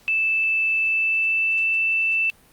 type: tone with pitch glide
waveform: sine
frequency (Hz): 2637 to 2655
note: E7 to E7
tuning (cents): 0 to +12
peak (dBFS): -18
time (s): 0.08-2.3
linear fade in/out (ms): 0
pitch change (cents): +12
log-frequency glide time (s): 0.83-1.7
effects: pink hiss -54 dBFS RMS until 2.52 s + Opus 48 kbps